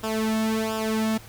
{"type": "tone with flanger", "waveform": "sawtooth", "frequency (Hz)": 220, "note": "A3", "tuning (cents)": 0, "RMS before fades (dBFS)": -25, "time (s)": [0.03, 1.18], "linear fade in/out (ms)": 10, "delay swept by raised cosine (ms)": [0.47, 2.07], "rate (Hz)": 1.4, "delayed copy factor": -0.8, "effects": ["added 110 Hz sine -47 dBFS peak until 1.28 s", "pink hiss -47 dBFS RMS until 1.28 s"]}